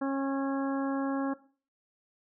harmonic tone with a mistuned harmonic, 272.8 Hz, C#4, 28 cents flat, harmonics 1 / 2 / 3 / 4 / 5 / 6, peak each -29 / -35 / -39 / -41 / -43 / -45 dBFS, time 0.01-1.34 s, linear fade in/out 10 ms, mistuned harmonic 6, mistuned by +19 cents, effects noise-tail reverb RT60 0.4 s tail -17 dB re dry

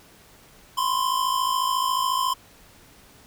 square tone pair together, 1011 / 1065.1 Hz, B5 / C6, +40 / +30 cents, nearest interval minor second, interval 90 cents, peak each -25 dBFS, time 0.77-2.34 s, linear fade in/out 10 ms, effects pink hiss -52 dBFS RMS until 3.26 s

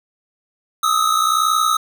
square tone pair together, 1240 / 1301.1 Hz, D#6 / E6, -6 / -23 cents, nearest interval minor second, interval 83 cents, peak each -18 dBFS, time 0.83-1.77 s, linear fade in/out 5 ms, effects none

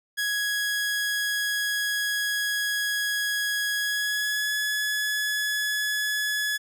sawtooth tone with pitch glide, 1665 to 1699 Hz, G#6 to G#6, +4 to +39 cents, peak -21 dBFS, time 0.17-6.58 s, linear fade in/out 20 ms, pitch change +35 cents, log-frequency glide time 3.76-4.54 s, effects none

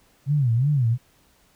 sine tone with vibrato, 130.3 Hz, C3, 7 cents flat, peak -17 dBFS, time 0.26-0.98 s, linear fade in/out 50 ms, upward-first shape sine, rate 2.8 Hz, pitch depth 240 cents each way, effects pink hiss -60 dBFS RMS until 1.55 s

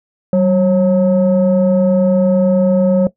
sine tone pair together, 190.9 / 543.7 Hz, G3 / C#5, -46 / -34 cents, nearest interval octave + tritone, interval 1812 cents, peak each -10 dBFS, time 0.33-3.07 s, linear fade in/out 2 ms, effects noise-tail reverb RT60 0.1 s tail -18 dB re dry + tanh soft clip ceiling -5 dBFS

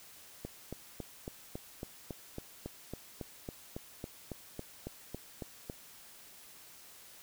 click train, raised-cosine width 2 ms, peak -26 dBFS, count 20, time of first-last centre 0.45-5.699 s, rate 3.62 Hz, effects white hiss -55 dBFS RMS until 7.22 s

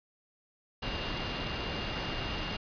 sine tone in noise, 2806 Hz, F7, 8 cents sharp, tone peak -42 dBFS, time 0.82-2.57 s, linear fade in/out 10 ms, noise pink, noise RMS -35 dBFS, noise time 0.82-2.57 s, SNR -10 dB, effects resampled to 11025 Hz

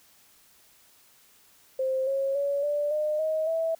sine tone with pitch steps, 525 / 544.5 / 564.6 / 585.6 / 607.3 / 629.8 / 653.1 Hz, C5 / C#5 / C#5 / D5 / D#5 / D#5 / E5, +6 / -31 / +32 / -5 / -42 / +21 / -16 cents, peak -24 dBFS, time 1.79-3.75 s, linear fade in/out 5 ms, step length 280 ms, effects white hiss -59 dBFS RMS until 3.79 s

